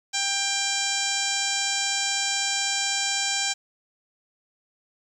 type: harmonic tone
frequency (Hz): 792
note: G5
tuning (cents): +18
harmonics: 1 / 2 / 3 / 4 / 5 / 6 / 7 / 8 / 9 / 10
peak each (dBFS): -34 / -33 / -32 / -32 / -32 / -35 / -31 / -35 / -30 / -36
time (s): 0.13-3.54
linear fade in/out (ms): 20
effects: 9-bit